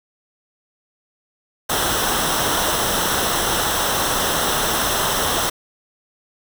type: noise with comb filter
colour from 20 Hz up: pink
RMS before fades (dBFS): -20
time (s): 1.69-5.5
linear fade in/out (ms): 10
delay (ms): 0.43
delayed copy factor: -0.65
effects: none